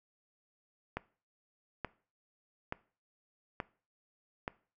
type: click train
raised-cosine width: 0.5 ms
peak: -20 dBFS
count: 5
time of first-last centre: 0.97-4.479 s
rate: 1.14 Hz
effects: noise-tail reverb RT60 0.4 s tail -20 dB re dry